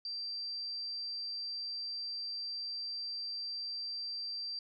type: tone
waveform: sine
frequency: 4699 Hz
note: D8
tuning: in tune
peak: -37 dBFS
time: 0.05-4.59 s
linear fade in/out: 2 ms
effects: none